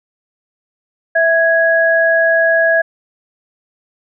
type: tone pair together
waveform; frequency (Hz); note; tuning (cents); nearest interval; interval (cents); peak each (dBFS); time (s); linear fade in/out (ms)
sine; 657.8 / 1661.2; E5 / G#6; -4 / 0; octave + major third; 1604; -12; 1.15-2.82; 10
effects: none